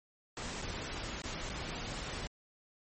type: noise with dropouts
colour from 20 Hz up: pink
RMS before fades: -40 dBFS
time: 0.37-2.27 s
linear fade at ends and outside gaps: 1 ms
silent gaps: 0.617-0.622 / 1.219-1.238 / 1.493-1.498 s
effects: MP3 32 kbps